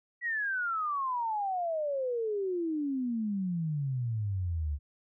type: exponential sweep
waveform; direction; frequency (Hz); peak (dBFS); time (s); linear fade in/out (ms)
sine; down; 1954 to 70; -29; 0.21-4.79; 50
effects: none